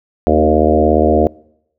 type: harmonic tone with a mistuned harmonic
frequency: 77.2 Hz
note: D#2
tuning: 13 cents flat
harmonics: 1 / 3 / 4 / 5 / 6 / 7 / 8 / 9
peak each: -17 / -17 / -17 / -17 / -17 / -17 / -17 / -17 dBFS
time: 0.27-1.27 s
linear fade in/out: 0 ms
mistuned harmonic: 4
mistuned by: +16 cents
effects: noise-tail reverb RT60 0.8 s tail -25 dB re dry